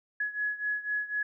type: beating tone pair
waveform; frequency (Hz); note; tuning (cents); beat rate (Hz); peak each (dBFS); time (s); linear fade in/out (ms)
sine; 1686 / 1690; G#6 / G#6; +26 / +30; 4; -31 / -34; 0.2-1.23; 5
effects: none